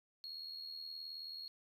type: tone with amplitude modulation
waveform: sine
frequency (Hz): 4300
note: C8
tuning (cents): +47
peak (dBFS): -40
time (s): 0.24-1.48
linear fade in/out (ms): 0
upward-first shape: sine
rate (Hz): 78.9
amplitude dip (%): 65
effects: tanh soft clip ceiling -41 dBFS